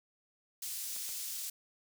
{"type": "high-pass noise", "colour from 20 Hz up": "pink", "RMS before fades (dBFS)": -40, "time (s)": [0.62, 1.5], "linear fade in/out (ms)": 5, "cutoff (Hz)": 5900, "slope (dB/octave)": 12}
{"type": "clicks", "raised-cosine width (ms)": 0.3, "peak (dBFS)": -35, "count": 2, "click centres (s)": [0.964, 1.092]}
{"effects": []}